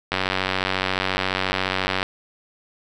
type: click train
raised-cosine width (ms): 0.3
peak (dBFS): -5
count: 181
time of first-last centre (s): 0.12-2.029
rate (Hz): 94.3
effects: none